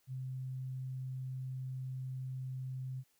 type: tone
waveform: sine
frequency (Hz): 130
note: C3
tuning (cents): -11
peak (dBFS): -38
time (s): 0.07-3.04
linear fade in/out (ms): 50
effects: white hiss -74 dBFS RMS until 3.19 s